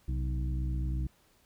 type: harmonic tone with a mistuned harmonic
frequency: 63 Hz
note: B1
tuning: 35 cents sharp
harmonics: 1 / 2 / 3 / 4 / 5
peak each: -30 / -36 / -44 / -51 / -45 dBFS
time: 0.08-1.07 s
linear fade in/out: 5 ms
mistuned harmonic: 2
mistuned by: +79 cents
effects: pink hiss -66 dBFS RMS until 1.45 s